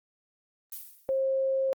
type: noise with exponential decay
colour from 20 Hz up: violet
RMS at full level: -36 dBFS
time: 0.72-1.23 s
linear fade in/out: 2 ms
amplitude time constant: 110 ms
type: tone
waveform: sine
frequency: 534 Hz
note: C5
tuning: 35 cents sharp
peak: -24 dBFS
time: 1.09-1.73 s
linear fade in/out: 0 ms
effects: Opus 24 kbps